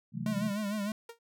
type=chord; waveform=sine; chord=F# half-diminished seventh; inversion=second; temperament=equal; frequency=130.81 / 164.81 / 185 / 220 Hz; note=C3 / E3 / F#3 / A3; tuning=0 / 0 / 0 / 0 cents; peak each=-39 dBFS; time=0.12-0.53 s; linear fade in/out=50 ms
type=tone with vibrato; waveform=square; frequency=207.2 Hz; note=G#3; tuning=4 cents flat; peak=-32 dBFS; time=0.26-0.92 s; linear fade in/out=2 ms; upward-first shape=sine; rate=6.6 Hz; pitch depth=77 cents each way
type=tone with exponential decay; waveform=sawtooth; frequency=464.6 Hz; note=A#4; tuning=6 cents flat; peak=-36 dBFS; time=1.09-1.19 s; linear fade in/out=5 ms; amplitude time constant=21 ms
effects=none